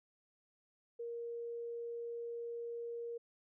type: tone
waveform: sine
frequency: 469.2 Hz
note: A#4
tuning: 11 cents sharp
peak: -40 dBFS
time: 0.99-3.18 s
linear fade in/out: 10 ms
effects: none